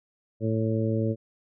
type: harmonic tone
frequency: 111.1 Hz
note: A2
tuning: 17 cents sharp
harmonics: 1 / 2 / 3 / 4 / 5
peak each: -26 / -29 / -31 / -32 / -33 dBFS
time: 0.4-1.16 s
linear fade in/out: 50 ms
effects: none